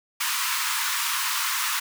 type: high-pass noise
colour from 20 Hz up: pink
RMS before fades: -26 dBFS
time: 0.2-1.8 s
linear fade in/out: 10 ms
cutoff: 930 Hz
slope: 96 dB/octave
effects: none